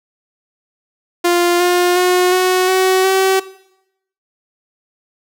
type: tone with pitch steps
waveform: sawtooth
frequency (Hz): 349.2 / 355.5 / 361.9 / 368.5 / 375.1 / 381.9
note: F4 / F4 / F#4 / F#4 / F#4 / G4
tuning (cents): 0 / +31 / -38 / -7 / +24 / -45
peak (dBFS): -7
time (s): 1.24-3.4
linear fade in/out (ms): 10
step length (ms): 360
effects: noise-tail reverb RT60 0.8 s tail -18 dB re dry